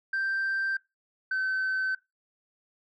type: tone pair in turn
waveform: sine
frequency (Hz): 1569 / 1531.4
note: G6 / G6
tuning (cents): +1 / -41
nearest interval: unison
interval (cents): 42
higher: first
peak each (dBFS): -24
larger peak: neither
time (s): 0.13-0.77 / 1.31-1.95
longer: neither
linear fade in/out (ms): 5
effects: noise-tail reverb RT60 0.2 s tail -20 dB re dry + tanh soft clip ceiling -24 dBFS